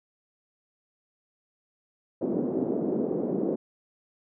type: band-pass noise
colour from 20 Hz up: white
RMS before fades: -28 dBFS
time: 2.21-3.56 s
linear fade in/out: 10 ms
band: 200 to 430 Hz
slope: 24 dB/octave
effects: none